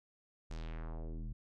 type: tone with low-pass filter sweep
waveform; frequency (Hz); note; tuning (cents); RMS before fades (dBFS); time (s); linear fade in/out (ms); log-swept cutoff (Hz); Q
square; 40.3; E1; -38; -42; 0.5-1.33; 10; 7100 to 140; 1.7
effects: none